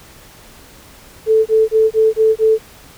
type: tone bursts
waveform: sine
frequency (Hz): 440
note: A4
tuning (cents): 0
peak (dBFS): -8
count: 6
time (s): 1.26-2.585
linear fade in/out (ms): 50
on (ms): 200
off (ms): 25
effects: pink hiss -42 dBFS RMS until 2.97 s